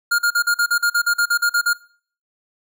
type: tone bursts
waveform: square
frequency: 1414 Hz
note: F6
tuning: 21 cents sharp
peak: -15 dBFS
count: 14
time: 0.11-1.734 s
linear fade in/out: 10 ms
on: 77 ms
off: 42 ms
effects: noise-tail reverb RT60 0.5 s tail -22 dB re dry